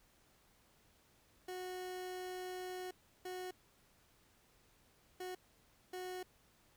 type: tone bursts at uneven times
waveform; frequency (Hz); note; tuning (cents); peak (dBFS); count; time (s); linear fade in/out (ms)
30% pulse; 366.5; F#4; -16; -40; 4; 1.48-2.91 / 3.25-3.51 / 5.2-5.35 / 5.93-6.23; 5
effects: pink hiss -70 dBFS RMS until 6.76 s